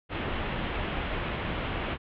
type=low-pass noise; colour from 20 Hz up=pink; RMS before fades=-32 dBFS; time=0.09-1.98 s; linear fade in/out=50 ms; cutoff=3300 Hz; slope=48 dB/octave; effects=none